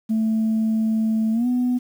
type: tone with pitch glide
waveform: sine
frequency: 220.8 to 247.8 Hz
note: A3 to B3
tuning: +6 to +6 cents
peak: -16 dBFS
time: 0.09-1.79 s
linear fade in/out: 20 ms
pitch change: +200 cents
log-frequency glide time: 1.32-1.47 s
effects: tanh soft clip ceiling -15 dBFS + 8-bit